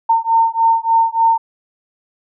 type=beating tone pair; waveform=sine; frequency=908 / 911.4 Hz; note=A#5 / A#5; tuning=-46 / -39 cents; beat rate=3.4 Hz; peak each=-14 dBFS; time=0.09-1.38 s; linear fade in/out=10 ms; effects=none